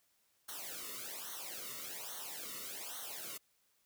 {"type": "noise with flanger", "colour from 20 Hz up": "white", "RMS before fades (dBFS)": -45, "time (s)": [0.48, 3.38], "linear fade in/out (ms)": 10, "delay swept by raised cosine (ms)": [0.4, 1.26], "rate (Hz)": 1.2, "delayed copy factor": -0.95, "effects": ["white hiss -75 dBFS RMS until 3.85 s"]}